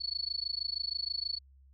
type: tone with amplitude modulation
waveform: sine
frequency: 4419 Hz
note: C#8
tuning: 6 cents flat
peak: -28 dBFS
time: 0-1.39 s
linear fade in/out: 20 ms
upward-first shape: sine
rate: 26.3 Hz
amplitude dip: 100%
effects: added 67 Hz sine -56 dBFS peak until 1.73 s + MP3 96 kbps